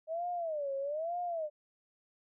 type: tone with vibrato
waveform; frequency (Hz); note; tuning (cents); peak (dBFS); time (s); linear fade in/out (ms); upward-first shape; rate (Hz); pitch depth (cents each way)
sine; 622.3; D#5; 0; -33; 0.07-1.5; 50; sine; 1.1; 230
effects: none